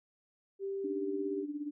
sine tone, 392 Hz, G4, in tune, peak -34 dBFS, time 0.59-1.46 s, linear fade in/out 50 ms
sine tone with tremolo, 293.7 Hz, D4, in tune, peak -33 dBFS, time 0.84-1.71 s, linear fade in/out 5 ms, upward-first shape sine, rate 17 Hz, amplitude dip 70%
effects none

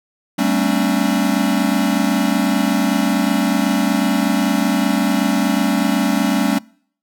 square tone cluster, 194.3 / 222.6 / 265.2 / 290.4 Hz, G3 / A3 / C4 / D4, -15 / +20 / +23 / -19 cents, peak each -21 dBFS, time 0.38-6.59 s, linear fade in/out 10 ms, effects noise-tail reverb RT60 0.6 s tail -26 dB re dry

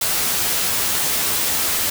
white noise with comb filter, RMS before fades -20 dBFS, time 0.01-1.9 s, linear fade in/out 5 ms, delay 12 ms, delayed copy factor +0.5, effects none

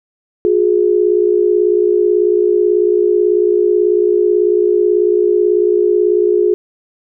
sine tone pair together, 359.6 / 417.8 Hz, F#4 / G#4, -49 / +10 cents, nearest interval minor third, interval 259 cents, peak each -12 dBFS, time 0.45-6.54 s, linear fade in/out 0 ms, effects none

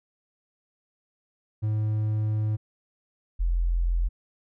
triangle / sine tone pair in turn, 107.5 / 42.96 Hz, A2 / F1, -40 / -28 cents, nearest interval octave + major third, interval 1588 cents, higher first, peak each -21 / -21 dBFS, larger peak neither, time 1.62-2.57 / 3.39-4.09 s, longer first, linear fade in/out 20 ms, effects none

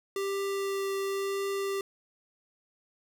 square tone with vibrato, 393.2 Hz, G4, 5 cents sharp, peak -30 dBFS, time 0.16-1.81 s, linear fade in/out 2 ms, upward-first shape triangle, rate 0.95 Hz, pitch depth 9 cents each way, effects none

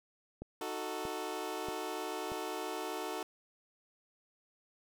click train, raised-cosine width 2 ms, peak -29 dBFS, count 4, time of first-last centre 0.42-2.319 s, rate 1.58 Hz
20% pulse chord, D# diminished, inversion none, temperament equal with one note detuned, 311.1 / 370 / 442.8 Hz, D#4 / F#4 / A4, 0 / 0 / +11 cents, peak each -38 / -36 / -36 dBFS, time 0.61-3.23 s, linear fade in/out 2 ms
effects none

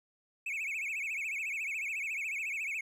triangle tone with vibrato, 2396 Hz, D7, 34 cents sharp, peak -32 dBFS, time 0.46-2.81 s, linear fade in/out 5 ms, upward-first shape sine, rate 14 Hz, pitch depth 180 cents each way, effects none

